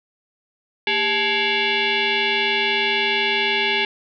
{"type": "tone with frequency modulation", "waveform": "sine", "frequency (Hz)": 231, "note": "A#3", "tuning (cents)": -16, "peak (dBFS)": -17, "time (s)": [0.87, 3.85], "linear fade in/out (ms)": 2, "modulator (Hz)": 631, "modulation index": 5.2, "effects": []}